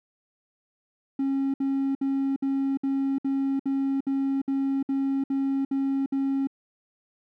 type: tone bursts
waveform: triangle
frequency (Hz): 272.3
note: C#4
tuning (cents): -31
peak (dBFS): -20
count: 13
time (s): 1.19-6.472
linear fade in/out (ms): 5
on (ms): 350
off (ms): 61
effects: tanh soft clip ceiling -17 dBFS